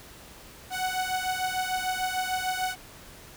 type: beating tone pair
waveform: sawtooth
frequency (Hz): 740 / 746.7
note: F#5 / F#5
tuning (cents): 0 / +16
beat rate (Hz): 6.7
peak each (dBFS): -26 / -27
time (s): 0.7-2.76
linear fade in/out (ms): 50
effects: pink hiss -48 dBFS RMS until 3.36 s